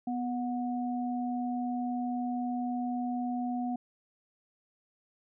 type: tone pair together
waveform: sine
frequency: 246.9 / 729.3 Hz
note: B3 / F#5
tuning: 0 / -25 cents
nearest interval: octave + perfect fifth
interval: 1875 cents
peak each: -31 / -36 dBFS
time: 0.07-3.76 s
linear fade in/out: 5 ms
effects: none